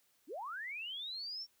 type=linear sweep; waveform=sine; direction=up; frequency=233.1 to 5560 Hz; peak=-40 dBFS; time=0.27-1.47 s; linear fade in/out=50 ms; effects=white hiss -73 dBFS RMS until 1.6 s